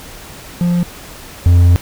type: tone pair in turn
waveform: triangle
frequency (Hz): 174.8 / 87.4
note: F3 / F2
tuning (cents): +2 / +2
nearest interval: octave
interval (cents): 1200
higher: first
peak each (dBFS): -9 / -3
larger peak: second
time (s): 0.61-0.83 / 1.46-1.76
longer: second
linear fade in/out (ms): 0
effects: pink hiss -34 dBFS RMS until 1.81 s